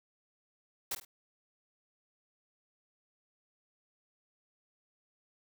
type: noise with echo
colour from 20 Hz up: white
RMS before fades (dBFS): -35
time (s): 0.91-0.95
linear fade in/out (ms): 5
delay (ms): 50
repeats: 2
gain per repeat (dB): -11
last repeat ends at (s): 1.05
effects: none